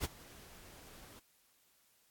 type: noise with ADSR envelope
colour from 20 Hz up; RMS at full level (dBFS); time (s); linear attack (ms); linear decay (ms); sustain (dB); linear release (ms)
pink; -35; 0-1.2; 43; 25; -21; 13
effects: white hiss -71 dBFS RMS until 2.1 s + AAC 64 kbps